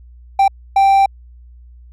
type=tone bursts at uneven times; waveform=triangle; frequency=784 Hz; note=G5; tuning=in tune; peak=-6 dBFS; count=2; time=0.39-0.48 / 0.76-1.06 s; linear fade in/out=5 ms; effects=added 60 Hz sine -38 dBFS peak until 1.92 s